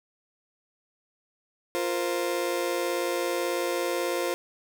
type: chord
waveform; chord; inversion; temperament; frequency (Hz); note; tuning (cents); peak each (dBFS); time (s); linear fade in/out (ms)
35% pulse; F suspended fourth; none; just; 349.2 / 465.6 / 523.8; F4 / Bb4 / C5; 0 / -2 / +2; -28 / -32 / -28; 1.75-4.34; 0
effects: none